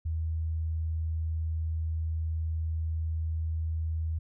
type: tone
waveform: sine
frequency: 80.3 Hz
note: E2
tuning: 45 cents flat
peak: -28 dBFS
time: 0.05-4.19 s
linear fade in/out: 10 ms
effects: none